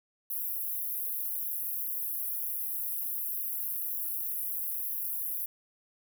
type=high-pass noise; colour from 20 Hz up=pink; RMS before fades=-34 dBFS; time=0.3-5.46 s; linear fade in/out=5 ms; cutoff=11000 Hz; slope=96 dB/octave; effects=none